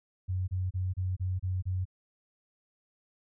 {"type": "tone bursts", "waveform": "sine", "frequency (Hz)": 92.5, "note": "F#2", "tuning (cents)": 0, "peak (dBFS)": -28, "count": 7, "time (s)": [0.28, 1.854], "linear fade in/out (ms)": 20, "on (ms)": 200, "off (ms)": 29, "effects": []}